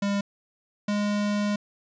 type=tone pair in turn; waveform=square; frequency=201.1 / 206.4 Hz; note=G3 / G#3; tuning=+44 / -10 cents; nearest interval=unison; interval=46 cents; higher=second; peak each=-24 dBFS; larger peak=neither; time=0.02-0.21 / 0.88-1.56 s; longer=second; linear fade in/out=5 ms; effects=resampled to 16000 Hz